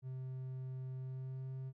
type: tone with pitch glide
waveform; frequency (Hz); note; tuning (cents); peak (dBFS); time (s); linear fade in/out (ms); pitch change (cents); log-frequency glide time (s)
triangle; 130 to 131.66; C3 to C3; -11 to +11; -39; 0.02-1.73; 50; +22; 0.96-1.52
effects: none